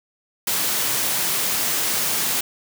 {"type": "high-pass noise", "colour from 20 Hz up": "white", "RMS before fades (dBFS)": -22, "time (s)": [0.47, 2.41], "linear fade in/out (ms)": 5, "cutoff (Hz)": 100, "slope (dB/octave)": 24, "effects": []}